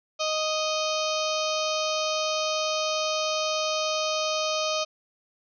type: harmonic tone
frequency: 622.3 Hz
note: D#5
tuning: in tune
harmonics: 1 / 2 / 4 / 5 / 6 / 7 / 8 / 9 / 10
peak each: -28 / -31 / -34 / -35 / -36 / -36 / -37 / -38 / -38 dBFS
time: 0.19-4.85 s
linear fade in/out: 20 ms
effects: none